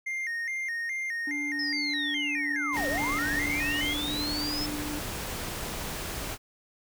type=tone with vibrato; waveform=triangle; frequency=1975.5 Hz; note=B6; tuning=in tune; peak=-28 dBFS; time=0.06-3.94 s; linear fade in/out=10 ms; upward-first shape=square; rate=2.4 Hz; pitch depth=110 cents each way
type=tone with pitch glide; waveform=triangle; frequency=290 to 296.6 Hz; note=D4 to D4; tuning=-22 to +17 cents; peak=-32 dBFS; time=1.27-4.99 s; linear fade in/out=5 ms; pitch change=+39 cents; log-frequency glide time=3.48-4.43 s
type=linear two-way sweep; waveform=sine; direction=down then up; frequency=5274 to 500 to 5274 Hz; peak=-31 dBFS; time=1.59-4.66 s; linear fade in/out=2 ms; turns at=2.88 s
type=noise; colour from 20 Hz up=pink; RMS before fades=-35 dBFS; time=2.72-6.38 s; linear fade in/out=50 ms
effects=none